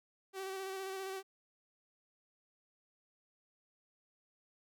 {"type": "tone with vibrato", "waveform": "sawtooth", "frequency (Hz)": 383.6, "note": "G4", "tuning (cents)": -37, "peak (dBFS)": -36, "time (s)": [0.33, 1.23], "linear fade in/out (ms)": 50, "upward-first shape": "square", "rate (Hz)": 15, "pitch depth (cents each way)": 20, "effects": []}